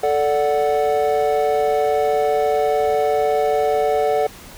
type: chord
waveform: triangle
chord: D major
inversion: second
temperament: equal with one note detuned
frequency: 440 / 585 / 740 Hz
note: A4 / D5 / F#5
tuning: 0 / -7 / 0 cents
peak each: -17 / -19 / -18 dBFS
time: 0.03-4.27 s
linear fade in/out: 5 ms
effects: pink hiss -40 dBFS RMS until 4.57 s